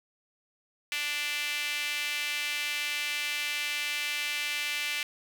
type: tone with high-pass filter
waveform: sawtooth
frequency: 293.7 Hz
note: D4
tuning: in tune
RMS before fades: -32 dBFS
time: 0.92-5.03 s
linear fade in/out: 0 ms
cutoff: 2400 Hz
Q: 3
effects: none